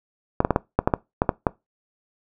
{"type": "clicks", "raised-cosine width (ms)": 1, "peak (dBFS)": -3, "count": 10, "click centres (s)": [0.404, 0.449, 0.507, 0.561, 0.79, 0.875, 0.938, 1.219, 1.292, 1.468], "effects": ["noise-tail reverb RT60 0.2 s tail -21 dB re dry"]}